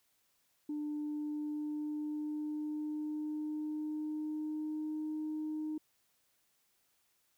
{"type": "tone with pitch glide", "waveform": "sine", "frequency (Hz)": [298.1, 308.4], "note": ["D4", "D#4"], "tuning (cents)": [26, -15], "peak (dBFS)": -34, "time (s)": [0.69, 5.78], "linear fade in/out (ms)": 5, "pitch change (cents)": 59, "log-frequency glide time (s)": [0.97, 5.13], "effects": ["tanh soft clip ceiling -32 dBFS", "white hiss -75 dBFS RMS until 7.37 s"]}